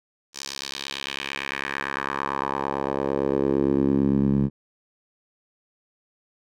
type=tone with band-pass filter sweep; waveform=10% pulse; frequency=68.9 Hz; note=C#2; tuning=10 cents flat; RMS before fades=-25 dBFS; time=0.33-4.5 s; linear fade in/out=50 ms; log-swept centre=5900 to 170 Hz; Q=2; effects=none